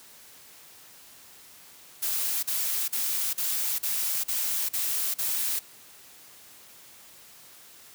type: noise bursts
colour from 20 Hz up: blue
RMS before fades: -28 dBFS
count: 8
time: 2.02-5.594 s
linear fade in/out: 10 ms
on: 410 ms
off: 42 ms
effects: white hiss -51 dBFS RMS until 7.94 s + high-pass 60 Hz 12 dB/octave